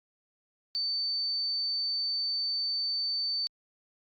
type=tone; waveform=sine; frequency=4550 Hz; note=C#8; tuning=44 cents sharp; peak=-28 dBFS; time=0.75-3.47 s; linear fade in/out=0 ms; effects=Opus 48 kbps